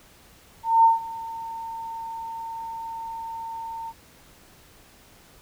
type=tone with ADSR envelope; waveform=sine; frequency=909 Hz; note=A#5; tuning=44 cents flat; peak=-11 dBFS; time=0.63-3.93 s; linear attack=210 ms; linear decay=150 ms; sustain=-20 dB; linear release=44 ms; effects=pink hiss -53 dBFS RMS until 5.41 s